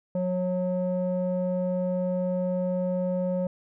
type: tone with low-pass filter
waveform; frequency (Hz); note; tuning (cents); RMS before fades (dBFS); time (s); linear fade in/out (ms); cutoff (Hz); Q
square; 182; F#3; -28; -27; 0.15-3.47; 2; 580; 3.3
effects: none